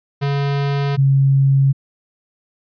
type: tone pair in turn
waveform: square / sine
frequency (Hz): 141 / 136.59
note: C#3 / C#3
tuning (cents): +30 / -25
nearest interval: minor second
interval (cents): 55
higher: first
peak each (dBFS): -17 / -10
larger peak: second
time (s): 0.21-0.97 / 0.97-1.73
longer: neither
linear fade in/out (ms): 20
effects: resampled to 11025 Hz